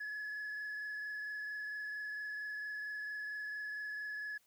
sine tone with frequency modulation, 1700 Hz, G#6, 40 cents sharp, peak -37 dBFS, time 0-4.38 s, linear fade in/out 10 ms, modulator 24.4 Hz, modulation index 0.91, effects tanh soft clip ceiling -38 dBFS + white hiss -72 dBFS RMS until 4.46 s

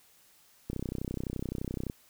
click train, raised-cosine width 3 ms, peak -21 dBFS, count 39, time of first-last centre 0.7-1.899 s, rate 31.7 Hz, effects white hiss -62 dBFS RMS until 2.09 s

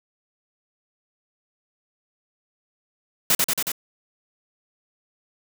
white noise with echo, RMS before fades -18 dBFS, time 3.3-3.35 s, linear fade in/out 2 ms, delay 92 ms, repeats 4, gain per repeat -2 dB, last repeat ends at 3.718 s, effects none

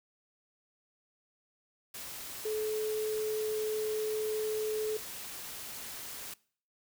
sine tone in noise, 431.2 Hz, A4, 35 cents flat, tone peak -31 dBFS, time 2.45-4.97 s, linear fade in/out 5 ms, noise white, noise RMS -43 dBFS, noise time 1.94-6.34 s, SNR +9 dB, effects noise-tail reverb RT60 0.5 s tail -22 dB re dry

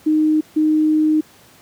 sine tone bursts at uneven times, 309.1 Hz, D#4, 11 cents flat, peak -12 dBFS, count 2, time 0.06-0.41 / 0.56-1.21 s, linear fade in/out 10 ms, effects pink hiss -48 dBFS RMS until 1.61 s + high-pass 100 Hz 12 dB/octave

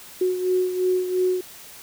sine beating tone pair, 366.6 / 369.5 Hz, F#4 / F#4, -16 / -2 cents, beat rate 2.9 Hz, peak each -20 / -27 dBFS, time 0.21-1.41 s, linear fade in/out 5 ms, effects white hiss -43 dBFS RMS until 1.82 s

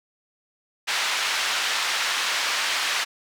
pink band-pass noise, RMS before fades -25 dBFS, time 0.87-3.05 s, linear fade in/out 20 ms, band 1400 to 5200 Hz, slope 12 dB/octave, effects none

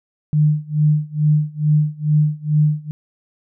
sine tone with tremolo, 151.2 Hz, D#3, 49 cents flat, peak -10 dBFS, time 0.33-2.91 s, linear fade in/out 0 ms, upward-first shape sine, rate 2.3 Hz, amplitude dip 95%, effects none

